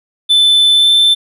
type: tone with pitch glide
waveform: triangle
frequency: 3520 to 3542 Hz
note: A7 to A7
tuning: 0 to +11 cents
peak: -5 dBFS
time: 0.29-1.15 s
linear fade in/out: 20 ms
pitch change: +11 cents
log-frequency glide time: 0.74-0.9 s
effects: none